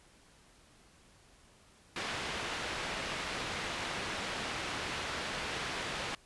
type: low-pass noise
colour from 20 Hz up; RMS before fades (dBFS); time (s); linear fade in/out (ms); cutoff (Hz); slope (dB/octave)
white; -38; 1.96-6.15; 2; 2900; 12
effects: pink hiss -62 dBFS RMS until 6.25 s + resampled to 24000 Hz